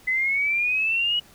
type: exponential sweep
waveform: sine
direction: up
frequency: 2014 to 2938 Hz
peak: -20 dBFS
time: 0.07-1.2 s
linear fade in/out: 10 ms
effects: pink hiss -52 dBFS RMS until 1.34 s